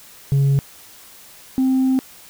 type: tone pair in turn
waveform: sine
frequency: 138.59 / 261.6 Hz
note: C#3 / C4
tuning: 0 / 0 cents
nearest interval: major seventh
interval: 1100 cents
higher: second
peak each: -10 / -12 dBFS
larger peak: first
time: 0.32-0.59 / 1.58-1.99 s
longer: second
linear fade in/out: 0 ms
effects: tanh soft clip ceiling -12 dBFS + white hiss -44 dBFS RMS until 2.29 s